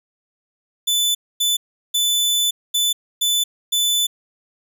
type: tone bursts at uneven times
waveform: sawtooth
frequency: 3500 Hz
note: A7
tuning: 10 cents flat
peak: -13 dBFS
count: 6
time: 0.87-1.15 / 1.4-1.57 / 1.94-2.51 / 2.74-2.93 / 3.21-3.44 / 3.72-4.07 s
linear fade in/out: 10 ms
effects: none